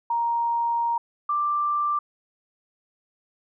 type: tone pair in turn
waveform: sine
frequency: 936 / 1179.3 Hz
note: A#5 / D6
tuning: +7 / +7 cents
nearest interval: major third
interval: 400 cents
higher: second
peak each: -21 / -21 dBFS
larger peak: neither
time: 0.1-0.98 / 1.29-1.99 s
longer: first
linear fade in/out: 5 ms
effects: none